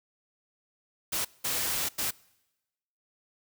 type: noise bursts at uneven times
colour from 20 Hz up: white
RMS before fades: -30 dBFS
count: 3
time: 1.12-1.25 / 1.44-1.89 / 1.98-2.11 s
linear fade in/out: 10 ms
effects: noise-tail reverb RT60 1.0 s tail -24 dB re dry

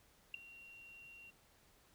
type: tone with ADSR envelope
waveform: sine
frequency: 2752 Hz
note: F7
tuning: 26 cents flat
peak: -35 dBFS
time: 0.34-1.31 s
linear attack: 3 ms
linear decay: 7 ms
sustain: -19 dB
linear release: 16 ms
effects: pink hiss -69 dBFS RMS until 1.94 s

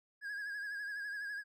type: tone with vibrato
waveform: triangle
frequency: 1651 Hz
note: G#6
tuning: 11 cents flat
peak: -37 dBFS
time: 0.21-1.44 s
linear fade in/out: 50 ms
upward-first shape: sine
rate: 12 Hz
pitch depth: 53 cents each way
effects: none

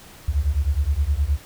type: beating tone pair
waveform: sine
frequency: 67 / 76.6 Hz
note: C2 / D#2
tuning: +42 / -27 cents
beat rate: 9.6 Hz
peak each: -21 dBFS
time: 0.28-1.38 s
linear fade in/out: 5 ms
effects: pink hiss -45 dBFS RMS until 1.45 s

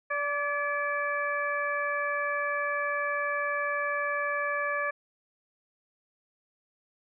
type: harmonic tone with a mistuned harmonic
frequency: 580 Hz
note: D5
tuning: 22 cents flat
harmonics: 1 / 2 / 3 / 4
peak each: -33 / -32 / -31 / -37 dBFS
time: 0.1-4.91 s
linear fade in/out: 10 ms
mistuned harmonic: 3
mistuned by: -28 cents
effects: none

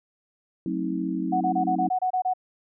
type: chord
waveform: sine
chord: F# diminished seventh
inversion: none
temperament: just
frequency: 185 / 222 / 266.4 / 319.7 Hz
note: F#3 / A3 / C4 / Eb4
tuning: 0 / +16 / +31 / +47 cents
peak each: -30 / -35 / -30 / -29 dBFS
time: 0.66-1.89 s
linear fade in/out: 2 ms
type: tone bursts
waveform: sine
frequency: 740 Hz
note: F#5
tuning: in tune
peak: -21 dBFS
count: 9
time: 1.32-2.337 s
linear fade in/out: 10 ms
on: 89 ms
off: 27 ms
effects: none

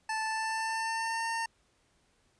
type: tone with pitch glide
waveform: 25% pulse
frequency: 878 to 911.6 Hz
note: A5 to A#5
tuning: -4 to -39 cents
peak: -27 dBFS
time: 0.09-1.46 s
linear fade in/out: 5 ms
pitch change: +65 cents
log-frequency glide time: 0.22-1.27 s
effects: pink hiss -70 dBFS RMS until 2.39 s + resampled to 22050 Hz

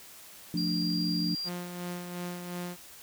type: chord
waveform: sine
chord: D minor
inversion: first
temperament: equal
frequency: 174.61 / 220 / 293.7 Hz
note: F3 / A3 / D4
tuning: 0 / 0 / 0 cents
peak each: -30 / -35 / -33 dBFS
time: 0.54-1.35 s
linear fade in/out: 2 ms
type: tone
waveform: sine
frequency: 4762 Hz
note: D8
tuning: 23 cents sharp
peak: -32 dBFS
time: 0.57-1.49 s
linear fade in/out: 5 ms
type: tone with tremolo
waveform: sawtooth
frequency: 176.9 Hz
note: F3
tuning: 23 cents sharp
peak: -30 dBFS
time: 1.44-2.77 s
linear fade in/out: 50 ms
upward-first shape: sine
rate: 2.8 Hz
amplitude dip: 45%
effects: white hiss -50 dBFS RMS until 3.02 s

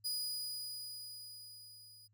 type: tone with level ramp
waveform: sawtooth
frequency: 4935 Hz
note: D#8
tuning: 15 cents flat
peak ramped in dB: -32 to -54 dBFS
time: 0.04-2.08 s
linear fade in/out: 20 ms
effects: added 105 Hz sine -69 dBFS peak until 2.13 s

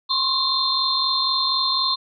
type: tone cluster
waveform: sine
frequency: 1046 / 1090 / 3569 / 3718 / 4163 Hz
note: C6 / C#6 / A7 / A#7 / C8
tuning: -1 / -29 / +24 / -5 / -10 cents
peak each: -26 / -29 / -26 / -28 / -21 dBFS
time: 0.09-1.96 s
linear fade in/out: 20 ms
effects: none

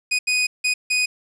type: tone bursts at uneven times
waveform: sawtooth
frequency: 2489 Hz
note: D#7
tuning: in tune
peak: -14 dBFS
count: 4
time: 0.11-0.19 / 0.27-0.47 / 0.64-0.74 / 0.9-1.06 s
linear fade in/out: 10 ms
effects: resampled to 22050 Hz + 8-bit

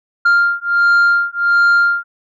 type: beating tone pair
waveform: sine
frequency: 1396.9 / 1398.3 Hz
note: F6 / F6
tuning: 0 / +2 cents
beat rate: 1.4 Hz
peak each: -11 dBFS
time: 0.25-2.04 s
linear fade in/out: 10 ms
effects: tanh soft clip ceiling -7 dBFS

